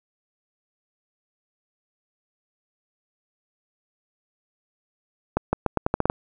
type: accelerating click train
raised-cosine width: 1 ms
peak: -6 dBFS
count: 9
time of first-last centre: 5.37-6.099 s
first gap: 160 ms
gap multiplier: 0.83
effects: none